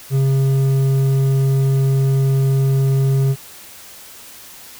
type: tone with hard clipping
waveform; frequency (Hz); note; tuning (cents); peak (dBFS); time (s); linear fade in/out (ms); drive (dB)
sine; 135.1; C#3; -44; -14; 0.1-3.36; 50; 6
effects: white hiss -39 dBFS RMS until 4.79 s